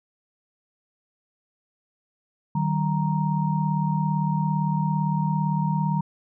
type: tone cluster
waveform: sine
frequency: 154.2 / 191.9 / 934 Hz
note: D#3 / G3 / A#5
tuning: -15 / -37 / +3 cents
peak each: -23 / -26 / -28 dBFS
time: 2.55-6.01 s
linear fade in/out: 5 ms
effects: none